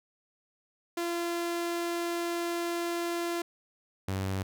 sawtooth tone pair in turn, 342.6 / 95.88 Hz, F4 / G2, -33 / -38 cents, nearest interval octave + minor seventh, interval 2205 cents, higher first, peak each -26 dBFS, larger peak neither, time 0.97-3.42 / 4.08-4.43 s, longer first, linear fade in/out 5 ms, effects none

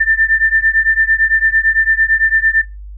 sine beating tone pair, 1781 / 1789.9 Hz, A6 / A6, +21 / +29 cents, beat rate 8.9 Hz, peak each -13 dBFS, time 0-2.62 s, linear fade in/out 10 ms, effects noise-tail reverb RT60 0.2 s tail -19 dB re dry + added 50 Hz sine -28 dBFS peak until 2.97 s

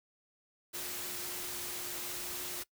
sine tone in noise, 356 Hz, F4, 33 cents sharp, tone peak -51 dBFS, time 0.73-2.64 s, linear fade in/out 20 ms, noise white, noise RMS -40 dBFS, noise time 0.73-2.64 s, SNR -14 dB, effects noise-tail reverb RT60 0.1 s tail -21 dB re dry

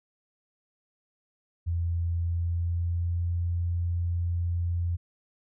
sine tone with pitch glide, 85 to 86.39 Hz, F2 to F2, -46 to -18 cents, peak -25 dBFS, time 1.66-4.97 s, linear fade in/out 20 ms, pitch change +28 cents, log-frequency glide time 2.18-3.28 s, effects none

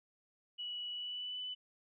sine tone with pitch glide, 2938 to 2996 Hz, F#7 to F#7, -13 to +21 cents, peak -39 dBFS, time 0.58-1.55 s, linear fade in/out 20 ms, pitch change +34 cents, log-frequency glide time 0.91-1.42 s, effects none

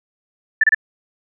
sine tone bursts, 1760 Hz, A6, in tune, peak -9 dBFS, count 3, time 0.61-0.747 s, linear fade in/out 5 ms, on 27 ms, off 28 ms, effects none

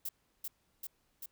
violet noise with echo, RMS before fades -38 dBFS, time 0.05-0.09 s, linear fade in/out 5 ms, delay 390 ms, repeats 3, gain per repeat -2 dB, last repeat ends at 1.26 s, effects pink hiss -75 dBFS RMS until 1.31 s

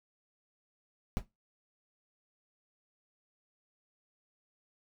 brown noise with exponential decay, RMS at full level -25 dBFS, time 1.17-1.25 s, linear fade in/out 0 ms, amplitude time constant 16 ms, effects noise-tail reverb RT60 0.2 s tail -17 dB re dry

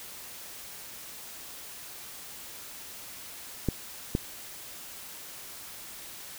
clicks, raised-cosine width 3 ms, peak -12 dBFS, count 2, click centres 3.687 / 4.151 s, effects white hiss -44 dBFS RMS until 6.38 s

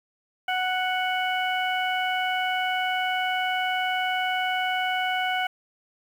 harmonic tone, 740 Hz, F#5, in tune, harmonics 1 / 2 / 3 / 4, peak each -26 / -29 / -31 / -32 dBFS, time 0.48-5.47 s, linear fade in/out 5 ms, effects 8-bit

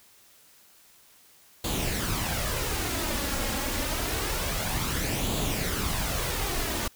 pink noise with flanger, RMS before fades -29 dBFS, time 1.64-6.88 s, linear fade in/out 5 ms, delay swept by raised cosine 0.27 to 3.67 ms, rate 0.27 Hz, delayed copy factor +0.5, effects white hiss -57 dBFS RMS until 6.95 s

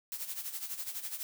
blue noise with tremolo, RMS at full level -37 dBFS, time 0.12-1.23 s, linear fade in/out 0 ms, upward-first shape sine, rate 12 Hz, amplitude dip 70%, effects none

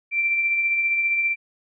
sine tone with tremolo, 2351 Hz, D7, 1 cent sharp, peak -17 dBFS, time 0.11-1.36 s, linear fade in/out 50 ms, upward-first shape triangle, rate 15 Hz, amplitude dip 40%, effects none

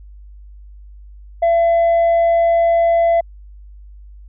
sine tone, 675 Hz, E5, 41 cents sharp, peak -8 dBFS, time 1.42-3.21 s, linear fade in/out 10 ms, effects tanh soft clip ceiling -10 dBFS + added 50 Hz sine -36 dBFS peak until 4.28 s

